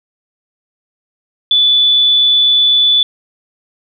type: tone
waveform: sine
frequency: 3472 Hz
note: A7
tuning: 24 cents flat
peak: -7 dBFS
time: 1.51-3.03 s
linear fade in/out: 2 ms
effects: none